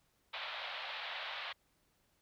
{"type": "band-pass noise", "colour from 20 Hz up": "white", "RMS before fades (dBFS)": -43, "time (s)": [0.33, 1.53], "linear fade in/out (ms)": 10, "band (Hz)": [560, 3900], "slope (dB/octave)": 48, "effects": ["pink hiss -75 dBFS RMS until 2.21 s"]}